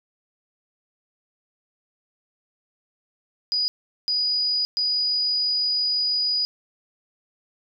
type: tone bursts at uneven times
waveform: sine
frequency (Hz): 4927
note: D#8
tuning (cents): -18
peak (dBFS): -20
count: 3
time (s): 3.52-3.68 / 4.08-4.65 / 4.77-6.45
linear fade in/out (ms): 0
effects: none